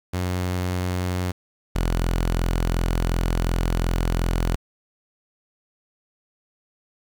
sawtooth tone pair in turn, 90.6 / 42.76 Hz, F#2 / F1, -36 / -36 cents, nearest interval octave + minor second, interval 1300 cents, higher first, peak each -19 / -16 dBFS, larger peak second, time 0.13-1.32 / 1.75-4.56 s, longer second, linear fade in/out 10 ms, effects 8-bit

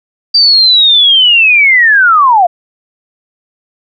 sine linear sweep, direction down, 4699 to 668 Hz, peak -3 dBFS, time 0.34-2.47 s, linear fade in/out 10 ms, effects none

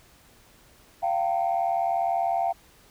sine tone cluster, 689 / 769 / 911 Hz, F5 / G5 / A#5, -24 / -33 / -40 cents, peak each -24 / -25 / -33 dBFS, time 1.02-2.53 s, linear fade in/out 20 ms, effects tanh soft clip ceiling -16 dBFS + pink hiss -56 dBFS RMS until 2.9 s

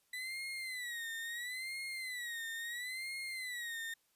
35% pulse tone with vibrato, 1975.5 Hz, B6, in tune, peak -38 dBFS, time 0.13-3.94 s, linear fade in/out 5 ms, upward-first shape sine, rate 0.74 Hz, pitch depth 140 cents each way, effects white hiss -75 dBFS RMS until 4.15 s + resampled to 32000 Hz

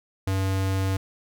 square tone, 95.9 Hz, G2, 37 cents flat, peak -23 dBFS, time 0.27-0.97 s, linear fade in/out 5 ms, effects none

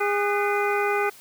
harmonic tone with a mistuned harmonic, 408.8 Hz, G#4, 27 cents flat, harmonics 1 / 2 / 3 / 4 / 5 / 6, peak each -24 / -27 / -29 / -30 / -31 / -32 dBFS, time 0-1.1 s, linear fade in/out 10 ms, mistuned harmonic 4, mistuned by -150 cents, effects white hiss -48 dBFS RMS until 1.2 s + high-pass 80 Hz 12 dB/octave

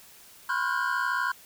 triangle tone cluster, 1000 / 1073 / 1412 / 1471 / 1584 Hz, B5 / C6 / F6 / F#6 / G6, +21 / +43 / +19 / -11 / +18 cents, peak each -30 dBFS, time 0.49-1.32 s, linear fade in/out 5 ms, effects white hiss -52 dBFS RMS until 1.45 s

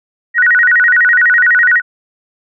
sine tone with vibrato, 1671 Hz, G#6, 10 cents sharp, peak -6 dBFS, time 0.34-1.82 s, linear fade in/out 50 ms, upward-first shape square, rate 12 Hz, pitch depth 210 cents each way, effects none

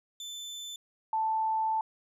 30% pulse / sine tone pair in turn, 3525 / 881.2 Hz, A7 / A5, +2 / +2 cents, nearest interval 2 octaves, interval 2400 cents, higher first, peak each -36 / -26 dBFS, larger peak second, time 0.2-0.76 / 1.13-1.81 s, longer second, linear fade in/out 2 ms, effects resampled to 32000 Hz

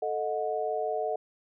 sine chord, D# diminished, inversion second, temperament equal with one note detuned, 440 / 622.3 / 728.1 Hz, A4 / D#5 / F#5, 0 / 0 / -28 cents, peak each -32 dBFS, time 0.02-1.16 s, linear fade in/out 5 ms, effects none

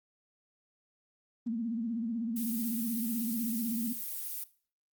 sine tone with vibrato, 229.3 Hz, A#3, 28 cents flat, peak -30 dBFS, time 1.46-3.93 s, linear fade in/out 10 ms, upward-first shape sine, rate 16 Hz, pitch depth 87 cents each way
violet noise, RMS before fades -38 dBFS, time 2.36-4.44 s, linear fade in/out 5 ms
effects noise-tail reverb RT60 0.4 s tail -17 dB re dry + Opus 32 kbps

